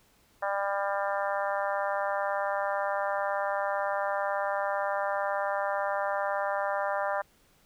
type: harmonic tone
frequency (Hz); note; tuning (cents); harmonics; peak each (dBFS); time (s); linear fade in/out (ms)
199; G3; +26; 3 / 4 / 5 / 6 / 7 / 8 / 9; -31 / -33 / -35 / -37 / -38 / -39 / -40; 0.42-7.22; 10
effects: pink hiss -64 dBFS RMS until 7.65 s